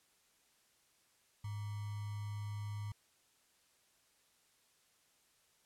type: tone with sample-and-hold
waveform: sine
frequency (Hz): 103.83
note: G#2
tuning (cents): 0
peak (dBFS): -39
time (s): 1.44-2.92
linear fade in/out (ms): 5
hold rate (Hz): 1050
effects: white hiss -72 dBFS RMS until 5.65 s + low-pass 11000 Hz 12 dB/octave